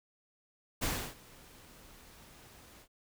pink noise with ADSR envelope, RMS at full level -32 dBFS, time 0.81-2.88 s, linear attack 21 ms, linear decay 310 ms, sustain -24 dB, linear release 69 ms, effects none

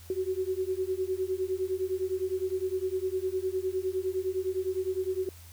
sine beating tone pair, 370 / 379.8 Hz, F#4 / F#4, 0 / +45 cents, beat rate 9.8 Hz, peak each -31 dBFS, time 0.1-5.29 s, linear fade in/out 2 ms, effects added 85 Hz sine -48 dBFS peak until 5.52 s + white hiss -54 dBFS RMS until 5.52 s

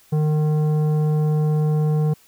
triangle tone with tanh clipping, 152.7 Hz, D#3, 32 cents flat, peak -18 dBFS, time 0.12-2.14 s, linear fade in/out 10 ms, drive 15 dB, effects white hiss -54 dBFS RMS until 2.27 s

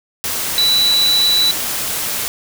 sine tone in noise, 3951 Hz, B7, in tune, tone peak -11 dBFS, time 0.58-1.51 s, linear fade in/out 0 ms, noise white, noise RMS -21 dBFS, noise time 0.24-2.28 s, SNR +7 dB, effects none

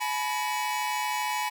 45% pulse tone cluster, 851 / 984 / 1861 / 2271 Hz, G#5 / B5 / A#6 / C#7, +42 / -7 / -3 / +41 cents, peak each -31 / -31 / -39 / -35 dBFS, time 0-1.5 s, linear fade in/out 20 ms, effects none

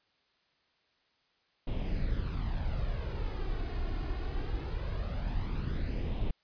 brown noise with flanger, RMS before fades -33 dBFS, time 1.67-6.31 s, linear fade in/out 5 ms, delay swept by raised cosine 0.32 to 2.82 ms, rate 0.22 Hz, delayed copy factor +0.55, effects white hiss -72 dBFS RMS until 6.43 s + resampled to 11025 Hz

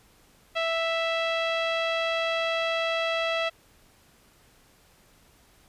sawtooth tone with low-pass filter, 659.3 Hz, E5, in tune, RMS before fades -27 dBFS, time 0.55-3.5 s, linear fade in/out 20 ms, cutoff 3100 Hz, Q 2.7, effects pink hiss -59 dBFS RMS until 5.68 s + resampled to 32000 Hz

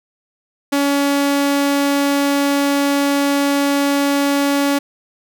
sawtooth tone, 282.2 Hz, C#4, 31 cents sharp, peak -10 dBFS, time 0.72-4.79 s, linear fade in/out 10 ms, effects none

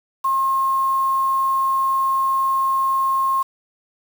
sine tone with quantisation, 1071 Hz, C6, 40 cents sharp, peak -16 dBFS, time 0.24-3.43 s, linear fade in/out 10 ms, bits 6, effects none

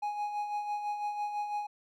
triangle tone with tremolo, 830.6 Hz, G#5, in tune, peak -28 dBFS, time 0.02-1.67 s, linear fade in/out 10 ms, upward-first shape sine, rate 6 Hz, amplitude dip 50%, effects none

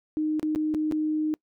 sine tone with dropouts, 308.3 Hz, D#4, 16 cents flat, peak -23 dBFS, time 0.17-1.34 s, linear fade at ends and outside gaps 0 ms, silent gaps 0.396-0.429 / 0.55-0.559 / 0.741-0.747 / 0.913-0.922 s, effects noise-tail reverb RT60 0.1 s tail -26 dB re dry

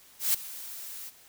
blue noise with ADSR envelope, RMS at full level -23 dBFS, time 0.19-1.11 s, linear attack 150 ms, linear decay 8 ms, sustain -18 dB, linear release 34 ms, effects white hiss -56 dBFS RMS until 1.28 s

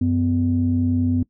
sine tone pair together, 94 / 251.5 Hz, F#2 / B3, +28 / +32 cents, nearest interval octave + perfect fourth, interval 1704 cents, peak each -20 / -18 dBFS, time 0.01-1.23 s, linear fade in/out 5 ms, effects noise-tail reverb RT60 0.1 s tail -21 dB re dry + tanh soft clip ceiling -9 dBFS

